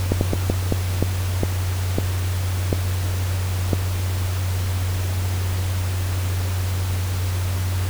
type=slowing click train; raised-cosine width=2 ms; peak=-5 dBFS; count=10; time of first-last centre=0.12-3.732 s; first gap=91 ms; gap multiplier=1.35; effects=added 92 Hz sine -20 dBFS peak until 7.89 s + pink hiss -32 dBFS RMS until 7.89 s